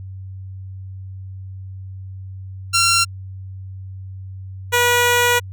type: tone pair in turn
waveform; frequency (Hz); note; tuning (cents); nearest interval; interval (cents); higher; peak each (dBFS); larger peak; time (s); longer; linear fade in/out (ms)
10% pulse; 1369 / 484; F6 / B4; -35 / -35; octave + tritone; 1800; first; -5; neither; 2.73-3.05 / 4.72-5.4; second; 20
effects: added 95 Hz sine -30 dBFS peak until 5.52 s